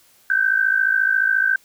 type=tone pair together; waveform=sine; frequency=1526.7 / 1581 Hz; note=G6 / G6; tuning=-46 / +14 cents; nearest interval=minor second; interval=60 cents; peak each=-18 dBFS; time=0.3-1.56 s; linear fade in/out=2 ms; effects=white hiss -55 dBFS RMS until 1.64 s